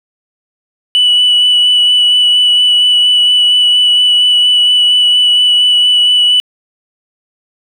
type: tone with vibrato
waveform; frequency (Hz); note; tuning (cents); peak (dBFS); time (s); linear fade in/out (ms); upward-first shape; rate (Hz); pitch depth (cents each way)
sine; 2960; F#7; 0; -4; 0.95-6.4; 0; sine; 4.3; 13
effects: tanh soft clip ceiling -3 dBFS + 7-bit